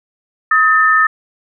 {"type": "tone pair together", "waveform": "sine", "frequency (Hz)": [1268, 1788], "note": ["D#6", "A6"], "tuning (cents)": [32, 27], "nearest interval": "tritone", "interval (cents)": 595, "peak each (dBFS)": -11, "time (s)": [0.51, 1.07], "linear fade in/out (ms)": 5, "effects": []}